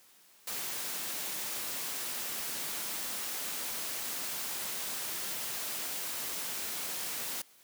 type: noise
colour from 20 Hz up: white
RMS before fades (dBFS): -37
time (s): 0.47-7.42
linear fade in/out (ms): 5
effects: white hiss -61 dBFS RMS until 7.63 s + high-pass 150 Hz 12 dB/octave